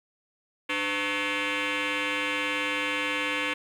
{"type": "tone with frequency modulation", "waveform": "sine", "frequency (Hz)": 296.9, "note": "D4", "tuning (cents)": 19, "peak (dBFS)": -23, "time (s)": [0.69, 3.54], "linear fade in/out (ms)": 10, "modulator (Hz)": 402, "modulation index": 7.1, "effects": ["tanh soft clip ceiling -25 dBFS", "9-bit"]}